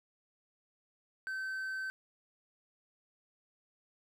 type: tone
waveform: triangle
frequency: 1540 Hz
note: G6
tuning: 31 cents flat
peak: -34 dBFS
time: 1.27-1.9 s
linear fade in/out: 0 ms
effects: none